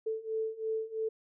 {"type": "beating tone pair", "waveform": "sine", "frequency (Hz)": [440, 443], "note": ["A4", "A4"], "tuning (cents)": [0, 12], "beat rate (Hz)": 3, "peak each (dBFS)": [-36, -34], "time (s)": [0.06, 1.09], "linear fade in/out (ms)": 10, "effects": []}